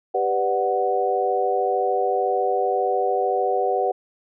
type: chord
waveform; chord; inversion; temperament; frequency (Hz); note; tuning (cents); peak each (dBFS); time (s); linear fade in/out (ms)
sine; G major seventh; none; equal; 392 / 493.9 / 587.3 / 740; G4 / B4 / D5 / F#5; 0 / 0 / 0 / 0; -25 / -24 / -28 / -22; 0.14-3.92; 10
effects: none